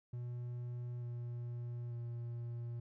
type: tone with pitch steps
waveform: triangle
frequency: 121.5 / 120.04 / 118.59 Hz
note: B2 / B2 / A#2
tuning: -28 / -49 / +30 cents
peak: -38 dBFS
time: 0.13-2.8 s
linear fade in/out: 5 ms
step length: 890 ms
effects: none